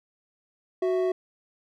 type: tone pair together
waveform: triangle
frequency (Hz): 370 / 659.3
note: F#4 / E5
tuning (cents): 0 / 0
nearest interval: minor seventh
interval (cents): 1000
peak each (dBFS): -21 / -28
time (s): 0.82-1.12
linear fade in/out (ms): 5
effects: none